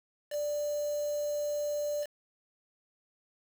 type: tone with quantisation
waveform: sine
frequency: 589 Hz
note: D5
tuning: 5 cents sharp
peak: -30 dBFS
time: 0.3-2.07 s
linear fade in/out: 50 ms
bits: 7
effects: none

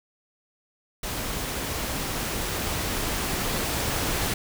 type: noise with level ramp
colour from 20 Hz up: pink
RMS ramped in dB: -31 to -26 dBFS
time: 1.03-4.34 s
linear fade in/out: 5 ms
effects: none

